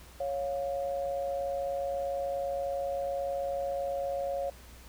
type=tone pair together; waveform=sine; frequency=554.4 / 703.8 Hz; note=C#5 / F5; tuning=0 / +13 cents; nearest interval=major third; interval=413 cents; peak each=-31 / -36 dBFS; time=0.2-4.5 s; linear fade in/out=5 ms; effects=added 61 Hz sine -51 dBFS peak until 4.88 s + pink hiss -54 dBFS RMS until 4.88 s